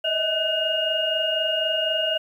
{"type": "tone cluster", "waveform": "sine", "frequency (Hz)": [618, 642, 1511, 2848], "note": ["D#5", "E5", "F#6", "F7"], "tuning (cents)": [-12, -46, 36, 33], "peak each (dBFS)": [-30, -26, -32, -23], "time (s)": [0.04, 2.18], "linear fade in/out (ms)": 10, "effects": ["9-bit"]}